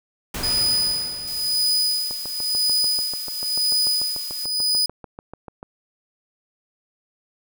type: noise with exponential decay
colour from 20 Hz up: pink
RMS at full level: -28 dBFS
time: 0.34-2.74 s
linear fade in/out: 5 ms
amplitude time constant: 520 ms
type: tone with tremolo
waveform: 40% pulse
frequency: 4972 Hz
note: D#8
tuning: 2 cents flat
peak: -16 dBFS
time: 0.43-4.86 s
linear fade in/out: 5 ms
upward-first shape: sine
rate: 0.97 Hz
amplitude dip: 75%
type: noise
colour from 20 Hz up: blue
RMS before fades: -36 dBFS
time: 1.27-4.46 s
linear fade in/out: 5 ms
type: click train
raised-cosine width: 1 ms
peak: -22 dBFS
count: 25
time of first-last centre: 2.11-5.629 s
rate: 6.82 Hz
effects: none